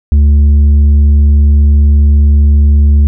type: tone with tanh clipping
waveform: sine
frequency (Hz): 72.6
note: D2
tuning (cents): -19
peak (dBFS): -4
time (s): 0.12-3.07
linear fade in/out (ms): 0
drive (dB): 5
effects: none